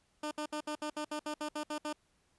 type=tone bursts; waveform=15% pulse; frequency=301.5 Hz; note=D4; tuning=46 cents sharp; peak=-29 dBFS; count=12; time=0.23-1.929 s; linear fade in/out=5 ms; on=82 ms; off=65 ms; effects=pink hiss -73 dBFS RMS until 2.38 s + resampled to 24000 Hz